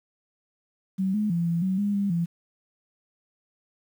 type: tone with pitch steps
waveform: sine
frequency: 190.5 / 211.4 / 170.4 / 168.9 / 188.3 / 203.8 / 200 / 169.9 Hz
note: G3 / G#3 / F3 / E3 / F#3 / G#3 / G3 / F3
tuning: -49 / +31 / -42 / +42 / +31 / -32 / +35 / -47 cents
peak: -22 dBFS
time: 0.98-2.26 s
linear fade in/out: 20 ms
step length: 160 ms
effects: 9-bit